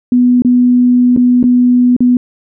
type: tone with dropouts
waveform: sine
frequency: 246.9 Hz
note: B3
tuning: in tune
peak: -5 dBFS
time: 0.12-2.17 s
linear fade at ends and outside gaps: 2 ms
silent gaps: 0.421-0.448 / 1.164-1.173 / 1.429-1.439 / 1.965-2.005 s
effects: none